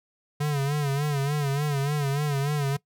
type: tone with vibrato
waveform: square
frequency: 143.4 Hz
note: D3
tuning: 41 cents flat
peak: -24 dBFS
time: 0.4-2.77 s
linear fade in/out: 10 ms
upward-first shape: sine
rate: 3.4 Hz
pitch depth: 81 cents each way
effects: noise-tail reverb RT60 0.1 s tail -20 dB re dry